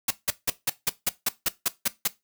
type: noise bursts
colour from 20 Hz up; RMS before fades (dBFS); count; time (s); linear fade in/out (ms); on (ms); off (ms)
white; -23; 11; 0.08-2.077; 5; 27; 170
effects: noise-tail reverb RT60 0.2 s tail -17 dB re dry